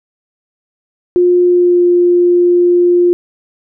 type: tone with pitch glide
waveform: sine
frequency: 355.8 to 352.1 Hz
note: F4 to F4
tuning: +32 to +14 cents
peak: -6 dBFS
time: 1.16-3.13 s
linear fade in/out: 0 ms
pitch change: -18 cents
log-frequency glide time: 1.44-1.84 s
effects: none